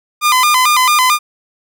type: tone with vibrato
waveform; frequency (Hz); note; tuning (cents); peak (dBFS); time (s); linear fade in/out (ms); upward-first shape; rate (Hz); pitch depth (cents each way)
sawtooth; 1108.7; C#6; 0; -5; 0.21-1.19; 50; square; 4.5; 150
effects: none